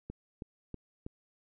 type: click train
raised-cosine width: 3 ms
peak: -27 dBFS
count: 4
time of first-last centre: 0.1-1.065 s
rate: 3.11 Hz
effects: none